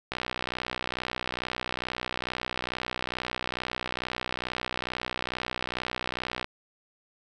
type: click train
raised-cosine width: 0.3 ms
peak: -14 dBFS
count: 395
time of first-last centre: 0.12-6.444 s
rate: 62.3 Hz
effects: none